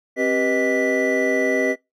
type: tone cluster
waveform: triangle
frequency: 265.2 / 390 / 488.8 / 626 / 1977 Hz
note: C4 / G4 / B4 / D#5 / B6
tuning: +23 / -9 / -18 / +10 / +1 cents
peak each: -22 dBFS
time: 0.16-1.76 s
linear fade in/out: 50 ms
effects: noise-tail reverb RT60 0.2 s tail -23 dB re dry